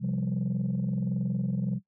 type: chord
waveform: sine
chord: C suspended fourth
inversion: none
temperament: equal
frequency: 130.81 / 174.61 / 196 Hz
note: C3 / F3 / G3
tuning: 0 / 0 / 0 cents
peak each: -29 dBFS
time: 0-1.8 s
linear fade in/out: 50 ms
effects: noise-tail reverb RT60 0.1 s tail -18 dB re dry + tanh soft clip ceiling -22 dBFS